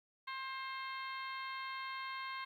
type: harmonic tone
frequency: 530 Hz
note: C5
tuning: 22 cents sharp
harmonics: 2 / 3 / 4 / 5 / 6 / 7 / 8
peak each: -43 / -49 / -47 / -55 / -54 / -56 / -54 dBFS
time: 0.27-2.45 s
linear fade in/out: 10 ms
effects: 12-bit